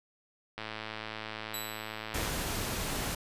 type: click train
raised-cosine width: 0.3 ms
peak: -22 dBFS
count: 186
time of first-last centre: 0.58-2.277 s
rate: 109 Hz
type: tone with exponential decay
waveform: 5% pulse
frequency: 3951 Hz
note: B7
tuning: in tune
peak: -25 dBFS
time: 1.54-2.23 s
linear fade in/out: 1 ms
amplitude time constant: 150 ms
type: noise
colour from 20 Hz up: pink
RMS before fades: -34 dBFS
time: 2.14-3.15 s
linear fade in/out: 5 ms
effects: resampled to 32000 Hz